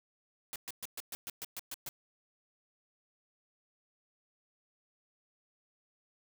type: noise bursts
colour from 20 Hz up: white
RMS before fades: -41 dBFS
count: 10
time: 0.53-1.89 s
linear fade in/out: 0 ms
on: 28 ms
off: 120 ms
effects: none